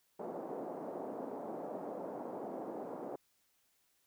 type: band-pass noise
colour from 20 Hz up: white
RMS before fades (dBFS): -43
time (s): 0.19-3.16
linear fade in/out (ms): 5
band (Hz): 210 to 730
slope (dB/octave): 24
effects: white hiss -75 dBFS RMS until 4.06 s